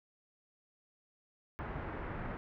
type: low-pass noise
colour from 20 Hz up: pink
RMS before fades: -41 dBFS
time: 1.59-2.37 s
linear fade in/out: 0 ms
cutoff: 1900 Hz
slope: 24 dB/octave
effects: none